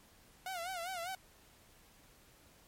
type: tone with vibrato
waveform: sawtooth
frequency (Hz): 716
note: F5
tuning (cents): +43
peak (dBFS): -35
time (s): 0.46-1.15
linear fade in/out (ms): 2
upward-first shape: sine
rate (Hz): 5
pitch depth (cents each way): 120
effects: pink hiss -63 dBFS RMS until 2.67 s + MP3 64 kbps